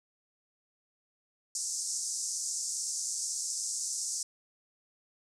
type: band-pass noise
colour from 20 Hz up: white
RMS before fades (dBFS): -35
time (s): 1.55-4.23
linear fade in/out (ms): 2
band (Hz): 5300 to 8700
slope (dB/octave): 48
effects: none